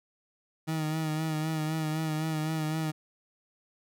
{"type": "tone with vibrato", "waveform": "30% pulse", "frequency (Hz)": 156.8, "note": "D#3", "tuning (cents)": 14, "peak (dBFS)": -26, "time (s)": [0.67, 2.92], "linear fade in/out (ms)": 20, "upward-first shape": "sine", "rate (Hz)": 3.9, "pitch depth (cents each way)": 36, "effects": []}